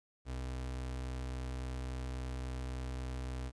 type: tone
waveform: 35% pulse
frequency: 63.6 Hz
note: C2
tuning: 48 cents flat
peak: -36 dBFS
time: 0.25-3.52 s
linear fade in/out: 50 ms
effects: resampled to 22050 Hz + 12-bit